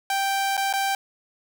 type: tone with dropouts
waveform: sawtooth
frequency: 784 Hz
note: G5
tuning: in tune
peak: -18 dBFS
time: 0.1-0.95 s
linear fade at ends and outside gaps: 2 ms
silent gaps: 0.569-0.576 / 0.728-0.736 s
effects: none